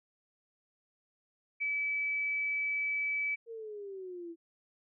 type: tone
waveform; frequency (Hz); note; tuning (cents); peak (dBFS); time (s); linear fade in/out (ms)
sine; 2298; D7; -38; -30; 1.6-3.36; 20
type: exponential sweep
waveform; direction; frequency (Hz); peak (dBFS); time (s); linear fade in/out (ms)
sine; down; 466.2 to 329.6; -40; 3.46-4.36; 50
effects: none